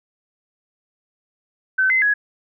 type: tone with pitch steps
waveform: sine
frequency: 1529 / 2056 / 1672 Hz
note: G6 / C7 / G#6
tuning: -44 / -31 / +11 cents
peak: -14 dBFS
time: 1.78-2.14 s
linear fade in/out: 10 ms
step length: 120 ms
effects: none